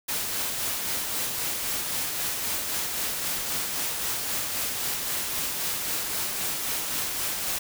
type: noise with tremolo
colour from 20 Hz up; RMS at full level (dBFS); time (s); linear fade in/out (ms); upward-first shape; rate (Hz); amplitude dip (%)
white; -28; 0.08-7.59; 10; sine; 3.8; 30
effects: none